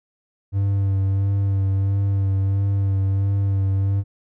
triangle tone with vibrato, 98 Hz, G2, in tune, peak -15 dBFS, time 0.52-4.04 s, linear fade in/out 50 ms, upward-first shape sine, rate 1.5 Hz, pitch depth 23 cents each way, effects none

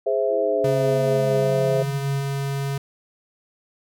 sine chord, Ab augmented, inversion none, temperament equal, 415.3 / 523.3 / 659.3 Hz, Ab4 / C5 / E5, 0 / 0 / 0 cents, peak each -23 dBFS, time 0.06-1.83 s, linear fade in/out 10 ms
sine exponential sweep, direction down, 348.1 to 130 Hz, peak -31 dBFS, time 0.28-2.25 s, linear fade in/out 50 ms
square tone with pitch glide, 137 to 138.51 Hz, C#3 to C#3, -20 to -1 cents, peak -24 dBFS, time 0.64-2.78 s, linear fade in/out 5 ms, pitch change +19 cents, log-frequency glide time 1.37-1.52 s
effects none

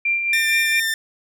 sine tone with tremolo, 2373 Hz, D7, 17 cents sharp, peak -16 dBFS, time 0.05-0.8 s, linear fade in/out 5 ms, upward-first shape sine, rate 4.4 Hz, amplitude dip 45%
sawtooth tone with vibrato, 1801 Hz, A6, 40 cents sharp, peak -16 dBFS, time 0.33-0.94 s, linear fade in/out 2 ms, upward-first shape sine, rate 4.8 Hz, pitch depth 12 cents each way
effects none

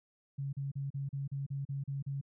sine tone bursts, 138.59 Hz, C#3, in tune, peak -34 dBFS, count 10, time 0.38-2.213 s, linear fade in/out 10 ms, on 150 ms, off 37 ms, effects none

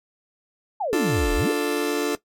sine exponential two-way sweep, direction down then up, 902 to 34.65 to 527 Hz, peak -22 dBFS, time 0.8-1.52 s, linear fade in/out 10 ms, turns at 1.34 s
40% pulse chord, D minor, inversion none, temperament just, 293.7 / 352.4 / 440.5 Hz, D4 / F4 / A4, 0 / +16 / +2 cents, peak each -24 / -27 / -23 dBFS, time 0.93-2.15 s, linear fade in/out 0 ms
effects noise-tail reverb RT60 0.1 s tail -17 dB re dry + MP3 64 kbps

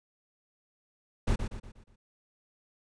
brown noise with echo, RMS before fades -26 dBFS, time 1.27-1.36 s, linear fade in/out 10 ms, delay 120 ms, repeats 5, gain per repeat -7 dB, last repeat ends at 1.96 s, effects resampled to 22050 Hz

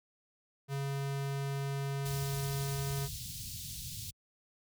square tone, 138.59 Hz, C#3, in tune, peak -34 dBFS, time 0.68-3.09 s, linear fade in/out 50 ms
pink band-stop noise, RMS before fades -41 dBFS, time 2.05-4.11 s, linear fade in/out 10 ms, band 150 to 3600 Hz, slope 24 dB/octave
effects high-pass 60 Hz 12 dB/octave

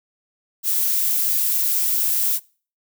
violet noise, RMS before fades -20 dBFS, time 0.63-2.4 s, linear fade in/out 50 ms, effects noise-tail reverb RT60 0.4 s tail -23 dB re dry

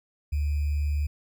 sine tone with sample-and-hold, 73.42 Hz, D2, in tune, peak -23 dBFS, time 0.32-1.07 s, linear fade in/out 10 ms, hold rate 2450 Hz, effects none

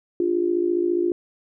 sine tone with amplitude modulation, 349.2 Hz, F4, in tune, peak -15 dBFS, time 0.2-1.12 s, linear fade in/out 2 ms, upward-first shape sine, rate 54.7 Hz, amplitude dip 80%, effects none

